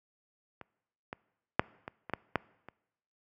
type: clicks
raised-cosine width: 0.5 ms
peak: -29 / -23 / -7 / -24 / -25 / -15 / -11 / -30 dBFS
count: 8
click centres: 0.613 / 1.129 / 1.595 / 1.879 / 2.097 / 2.136 / 2.357 / 2.686 s
effects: noise-tail reverb RT60 0.9 s tail -23 dB re dry + high-pass 80 Hz 12 dB/octave